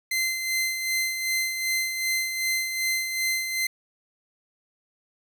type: tone with tremolo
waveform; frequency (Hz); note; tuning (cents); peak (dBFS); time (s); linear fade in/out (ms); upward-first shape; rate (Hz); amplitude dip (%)
sawtooth; 2070; C7; -19; -19; 0.11-3.67; 5; sine; 2.6; 50
effects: 9-bit